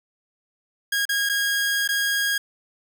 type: tone with dropouts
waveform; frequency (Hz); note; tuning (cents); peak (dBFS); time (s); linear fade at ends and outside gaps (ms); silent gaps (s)
sawtooth; 1635; G#6; -28; -17; 0.92-2.38; 5; 1.054-1.091 / 1.291-1.295 / 1.877-1.888
effects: none